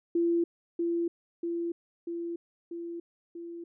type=tone with echo; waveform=sine; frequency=340 Hz; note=F4; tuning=46 cents flat; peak=-23 dBFS; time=0.15-0.44 s; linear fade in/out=5 ms; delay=640 ms; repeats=5; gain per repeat=-3 dB; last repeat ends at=3.64 s; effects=none